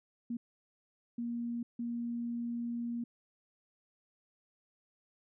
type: tone bursts at uneven times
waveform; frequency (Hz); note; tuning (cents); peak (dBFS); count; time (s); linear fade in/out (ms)
sine; 236.4; A#3; +24; -34; 3; 0.3-0.37 / 1.18-1.63 / 1.79-3.04; 5
effects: none